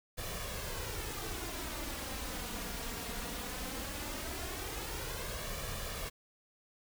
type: noise with flanger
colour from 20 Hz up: pink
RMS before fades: -40 dBFS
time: 0.17-6.1 s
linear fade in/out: 20 ms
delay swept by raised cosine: 1.7 to 4.3 ms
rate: 0.18 Hz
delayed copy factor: +0.55
effects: none